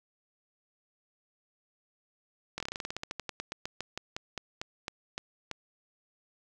slowing click train, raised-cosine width 0.2 ms, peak -18 dBFS, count 26, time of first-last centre 2.58-5.513 s, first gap 22 ms, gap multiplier 1.12, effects none

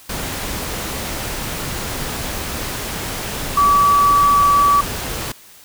sine tone in noise, 1147 Hz, D6, 41 cents flat, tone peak -10 dBFS, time 3.57-4.81 s, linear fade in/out 5 ms, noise pink, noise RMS -25 dBFS, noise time 0.09-5.32 s, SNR +12 dB, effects white hiss -44 dBFS RMS until 5.64 s

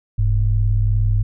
sine tone pair together, 41.73 / 103.83 Hz, E1 / G#2, +22 / 0 cents, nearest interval octave + major third, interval 1578 cents, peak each -17 / -16 dBFS, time 0.18-1.23 s, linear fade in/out 10 ms, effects none

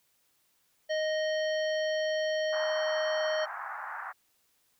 harmonic tone, 622.3 Hz, D#5, in tune, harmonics 1 / 3 / 5 / 7 / 9, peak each -28 / -36 / -40 / -45 / -47 dBFS, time 0.89-3.46 s, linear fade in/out 20 ms
white band-pass noise, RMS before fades -39 dBFS, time 2.52-4.13 s, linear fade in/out 20 ms, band 730 to 1700 Hz, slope 48 dB/octave
effects white hiss -71 dBFS RMS until 4.79 s

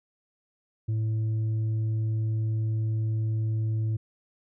triangle tone with tanh clipping, 110 Hz, A2, in tune, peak -25 dBFS, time 0.88-3.97 s, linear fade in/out 10 ms, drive 8 dB, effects none

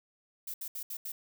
violet noise bursts at uneven times, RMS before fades -39 dBFS, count 5, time 0.47-0.54 / 0.61-0.68 / 0.75-0.83 / 0.9-0.97 / 1.05-1.12 s, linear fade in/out 5 ms, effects none

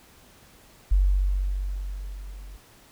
sine tone with level ramp, 47.44 Hz, F#1, 44 cents sharp, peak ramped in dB -15 to -39 dBFS, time 0.91-2.57 s, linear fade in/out 10 ms, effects pink hiss -54 dBFS RMS until 2.91 s

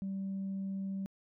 sine tone, 193.9 Hz, G3, 19 cents flat, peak -33 dBFS, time 0.02-1.06 s, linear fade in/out 0 ms, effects tanh soft clip ceiling -32 dBFS

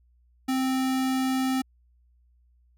square tone, 261.6 Hz, C4, in tune, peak -24 dBFS, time 0.48-1.62 s, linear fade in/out 10 ms, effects added 60 Hz sine -59 dBFS peak until 2.77 s

